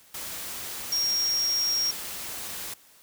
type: tone in noise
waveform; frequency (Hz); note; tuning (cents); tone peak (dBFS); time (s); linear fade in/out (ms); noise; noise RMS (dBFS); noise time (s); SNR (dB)
sine; 5588; F8; 0; -23; 0.92-1.91; 5; white; -36; 0.14-2.74; +10
effects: white hiss -56 dBFS RMS until 3.02 s